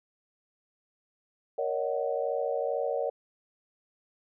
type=chord; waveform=sine; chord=D# minor seventh; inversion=second; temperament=just; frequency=466.7 / 560 / 622.3 / 746.7 Hz; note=A#4 / C#5 / D#5 / F#5; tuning=+2 / +18 / 0 / +16 cents; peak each=-32 / -31 / -34 / -36 dBFS; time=1.58-3.1 s; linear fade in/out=5 ms; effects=none